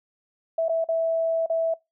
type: tone with dropouts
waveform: sine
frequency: 656 Hz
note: E5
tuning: 9 cents flat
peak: -20 dBFS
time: 0.58-1.74 s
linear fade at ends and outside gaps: 5 ms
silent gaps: 0.684-0.693 / 0.843-0.887 / 1.462-1.498 s
effects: noise-tail reverb RT60 0.2 s tail -23 dB re dry